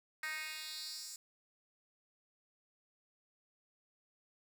10% pulse tone with high-pass filter sweep, 311.1 Hz, D#4, in tune, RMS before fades -44 dBFS, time 0.23-1.16 s, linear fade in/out 2 ms, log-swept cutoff 1800 to 6700 Hz, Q 2.8, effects none

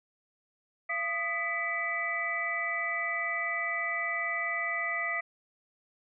sine tone cluster, 681 / 1235 / 1982 / 2301 Hz, F5 / D#6 / B6 / D7, -44 / -13 / +6 / -36 cents, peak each -38 / -37 / -31 / -37 dBFS, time 0.89-5.21 s, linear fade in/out 10 ms, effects none

